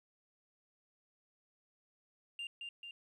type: tone with echo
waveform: sine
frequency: 2794 Hz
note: F7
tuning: in tune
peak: -37 dBFS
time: 2.39-2.47 s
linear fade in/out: 2 ms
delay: 220 ms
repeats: 2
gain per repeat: -4 dB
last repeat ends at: 2.91 s
effects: tanh soft clip ceiling -39 dBFS + 13-bit